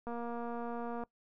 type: click train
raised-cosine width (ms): 1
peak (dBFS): -28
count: 229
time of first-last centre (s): 0.07-1.036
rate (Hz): 236
effects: noise-tail reverb RT60 0.1 s tail -22 dB re dry